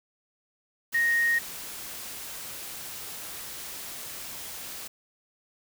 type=tone in noise; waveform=sine; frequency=1864.7 Hz; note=A#6; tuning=in tune; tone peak=-21 dBFS; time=0.94-1.39 s; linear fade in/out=10 ms; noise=white; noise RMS=-39 dBFS; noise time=0.92-4.88 s; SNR=+15 dB; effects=none